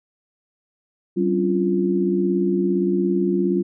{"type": "tone cluster", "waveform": "sine", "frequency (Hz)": [190.7, 269.1, 286.5, 347.9], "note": ["G3", "C4", "D4", "F4"], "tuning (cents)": [-47, 49, -43, -7], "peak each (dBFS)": [-21, -28, -27, -20], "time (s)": [1.16, 3.63], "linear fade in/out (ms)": 20, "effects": []}